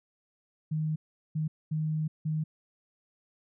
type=tone bursts at uneven times; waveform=sine; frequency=155.56 Hz; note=D#3; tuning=in tune; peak=-27 dBFS; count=4; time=0.71-0.96 / 1.35-1.48 / 1.71-2.08 / 2.25-2.44 s; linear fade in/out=10 ms; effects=none